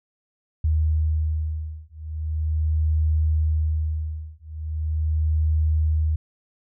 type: beating tone pair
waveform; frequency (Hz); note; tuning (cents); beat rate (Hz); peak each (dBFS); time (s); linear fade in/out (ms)
sine; 77.78 / 78.18; D#2 / D#2; 0 / +9; 0.4; -23 / -23; 0.64-6.16; 5
effects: none